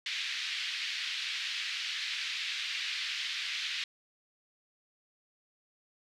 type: band-pass noise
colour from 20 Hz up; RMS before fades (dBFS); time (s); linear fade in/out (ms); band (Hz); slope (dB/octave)
white; -36; 0.06-3.84; 2; 1900 to 4100; 24
effects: none